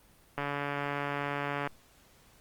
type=click train; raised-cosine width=0.5 ms; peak=-18 dBFS; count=186; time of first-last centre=0.38-1.674 s; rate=143 Hz; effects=pink hiss -61 dBFS RMS until 2.4 s + Opus 32 kbps